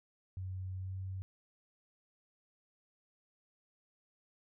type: tone with pitch glide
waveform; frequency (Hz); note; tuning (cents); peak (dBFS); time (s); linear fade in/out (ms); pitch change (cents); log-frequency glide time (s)
sine; 93.4 to 94.65; F#2 to F#2; +17 to +40; -38; 0.37-1.22; 0; +23; 0.78-0.94
effects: none